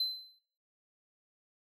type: tone with exponential decay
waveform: triangle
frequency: 4063 Hz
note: B7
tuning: 48 cents sharp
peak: -26 dBFS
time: 0-0.39 s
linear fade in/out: 5 ms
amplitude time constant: 83 ms
effects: noise-tail reverb RT60 0.6 s tail -19 dB re dry